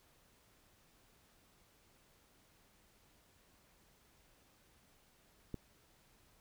click, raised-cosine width 3 ms, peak -28 dBFS, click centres 5.543 s, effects pink hiss -69 dBFS RMS until 6.4 s

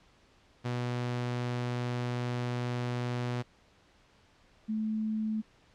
sawtooth / sine tone pair in turn, 122.4 / 217.3 Hz, B2 / A3, -15 / -21 cents, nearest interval minor seventh, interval 994 cents, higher second, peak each -27 / -29 dBFS, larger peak first, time 0.64-3.43 / 4.68-5.42 s, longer first, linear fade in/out 20 ms, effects pink hiss -63 dBFS RMS until 5.74 s + low-pass 5000 Hz 12 dB/octave

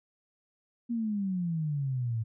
sine exponential sweep, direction down, 240.5 to 109 Hz, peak -28 dBFS, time 0.89-2.24 s, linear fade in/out 20 ms, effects none

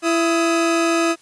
30% pulse tone pair together, 333.6 / 1261 Hz, E4 / D#6, +21 / +23 cents, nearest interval octave + major seventh, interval 2302 cents, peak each -14 / -20 dBFS, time 0.02-1.16 s, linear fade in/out 50 ms, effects white hiss -52 dBFS RMS until 1.21 s + resampled to 22050 Hz

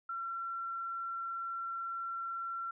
sine tone, 1359 Hz, F6, 48 cents flat, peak -36 dBFS, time 0.09-2.71 s, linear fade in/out 5 ms, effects none

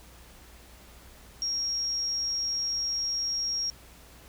sine tone, 5590 Hz, F8, 1 cent sharp, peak -27 dBFS, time 1.42-3.7 s, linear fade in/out 0 ms, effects added 60 Hz sine -53 dBFS peak until 4.28 s + pink hiss -53 dBFS RMS until 4.28 s

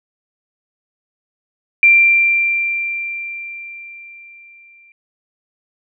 sine tone with exponential decay, 2365 Hz, D7, 12 cents sharp, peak -5 dBFS, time 1.83-4.92 s, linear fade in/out 1 ms, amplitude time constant 670 ms, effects none

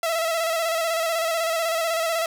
sawtooth tone with vibrato, 659.3 Hz, E5, in tune, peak -18 dBFS, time 0.03-2.26 s, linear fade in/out 2 ms, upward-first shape square, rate 16 Hz, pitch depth 37 cents each way, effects none

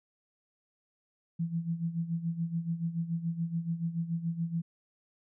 sine tone with tremolo, 167.2 Hz, E3, 25 cents sharp, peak -27 dBFS, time 1.39-4.62 s, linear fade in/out 10 ms, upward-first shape sine, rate 7 Hz, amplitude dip 75%, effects none

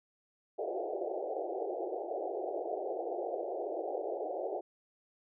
pink band-pass noise, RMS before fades -37 dBFS, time 0.58-4.61 s, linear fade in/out 10 ms, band 340 to 780 Hz, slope 96 dB/octave, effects none

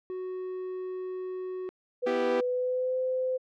triangle tone, 370 Hz, F#4, in tune, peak -31 dBFS, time 0.1-1.69 s, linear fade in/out 0 ms
sine tone with pitch glide, 495.6 to 513.7 Hz, B4 to C5, +6 to -32 cents, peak -26 dBFS, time 2.02-3.38 s, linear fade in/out 20 ms, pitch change +62 cents, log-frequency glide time 2.41-2.98 s
sawtooth chord, E minor, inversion second, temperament equal, 246.9 / 329.6 / 392 Hz, B3 / E4 / G4, 0 / 0 / 0 cents, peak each -29 / -31 / -26 dBFS, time 2.06-2.41 s, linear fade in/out 10 ms
effects low-pass 3000 Hz 12 dB/octave

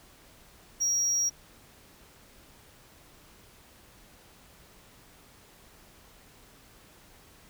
triangle tone, 5670 Hz, F8, 25 cents sharp, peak -23 dBFS, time 0.8-1.3 s, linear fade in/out 20 ms, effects pink hiss -56 dBFS RMS until 7.49 s

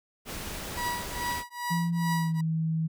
pink noise, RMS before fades -37 dBFS, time 0.25-1.44 s, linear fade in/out 50 ms
30% pulse tone with tremolo, 969 Hz, B5, 33 cents flat, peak -25 dBFS, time 0.77-2.41 s, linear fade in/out 5 ms, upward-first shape triangle, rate 2.4 Hz, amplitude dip 100%
sine tone with pitch glide, 170 to 160.92 Hz, F3 to E3, -46 to -41 cents, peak -25 dBFS, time 1.7-2.88 s, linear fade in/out 20 ms, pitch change -95 cents, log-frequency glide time 1.98-2.38 s
effects none

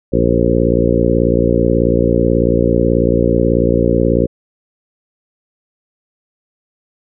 harmonic tone with a mistuned harmonic, 58.27 Hz, A#1, in tune, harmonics 1 / 2 / 3 / 4 / 5 / 6 / 7 / 8 / 9, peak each -19 / -19 / -19 / -19 / -19 / -19 / -19 / -19 / -19 dBFS, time 0.12-4.27 s, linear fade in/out 20 ms, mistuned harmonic 9, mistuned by +21 cents, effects none

